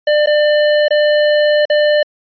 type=tone with dropouts; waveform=square; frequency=597 Hz; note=D5; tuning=28 cents sharp; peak=-10 dBFS; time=0.07-2.03 s; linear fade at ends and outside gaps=5 ms; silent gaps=0.261-0.271 / 0.883-0.906 / 1.654-1.699 s; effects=resampled to 11025 Hz